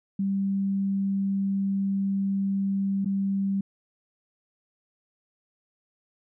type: tone with dropouts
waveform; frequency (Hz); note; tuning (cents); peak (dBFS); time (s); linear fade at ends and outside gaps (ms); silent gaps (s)
sine; 196; G3; 0; -23; 0.19-3.61; 5; 3.047-3.057
effects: none